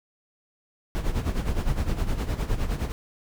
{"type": "noise with tremolo", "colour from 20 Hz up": "brown", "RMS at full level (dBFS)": -23, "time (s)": [0.95, 2.92], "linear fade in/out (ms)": 0, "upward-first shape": "sine", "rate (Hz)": 9.7, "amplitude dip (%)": 70, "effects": []}